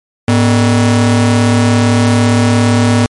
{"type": "ring-modulated tone", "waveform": "45% pulse", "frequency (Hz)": 174.2, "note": "F3", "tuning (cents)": -4, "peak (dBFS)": -4, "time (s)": [0.28, 3.06], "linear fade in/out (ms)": 2, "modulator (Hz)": 68.3, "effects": ["MP3 48 kbps"]}